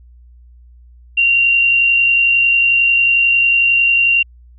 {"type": "tone with amplitude modulation", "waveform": "sine", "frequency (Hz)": 2763, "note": "F7", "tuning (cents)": -19, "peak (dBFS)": -8, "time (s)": [1.17, 4.23], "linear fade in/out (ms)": 10, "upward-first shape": "sine", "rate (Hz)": 51.1, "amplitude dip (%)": 30, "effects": ["added 60 Hz sine -40 dBFS peak until 4.58 s"]}